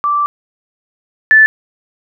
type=tone pair in turn; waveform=sine; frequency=1169 / 1751.5 Hz; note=D6 / A6; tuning=-8 / -8 cents; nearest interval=perfect fifth; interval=700 cents; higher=second; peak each=-11 / -3 dBFS; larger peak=second; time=0.04-0.26 / 1.31-1.46 s; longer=first; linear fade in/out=0 ms; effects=none